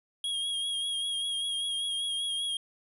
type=tone with vibrato; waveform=square; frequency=3274 Hz; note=G#7; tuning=25 cents flat; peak=-30 dBFS; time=0.24-2.57 s; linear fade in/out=2 ms; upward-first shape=sine; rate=5.1 Hz; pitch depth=31 cents each way; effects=resampled to 24000 Hz